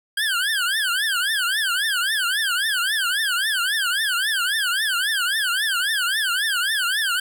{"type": "tone with vibrato", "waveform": "25% pulse", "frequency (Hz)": 1579, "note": "G6", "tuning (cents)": 12, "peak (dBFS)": -16, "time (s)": [0.17, 7.2], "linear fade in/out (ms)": 5, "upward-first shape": "triangle", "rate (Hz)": 3.7, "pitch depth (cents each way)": 260, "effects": []}